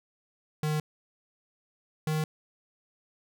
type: tone pair in turn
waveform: square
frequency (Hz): 152.9 / 155.21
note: D#3 / D#3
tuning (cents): -30 / -4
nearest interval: unison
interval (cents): 26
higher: second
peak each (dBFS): -27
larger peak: neither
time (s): 0.63-0.8 / 2.07-2.24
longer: neither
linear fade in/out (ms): 2
effects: none